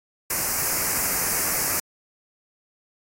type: band-stop noise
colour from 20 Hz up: white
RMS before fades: -24 dBFS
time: 0.3-1.8 s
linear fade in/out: 5 ms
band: 2500 to 4900 Hz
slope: 48 dB/octave
effects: AAC 48 kbps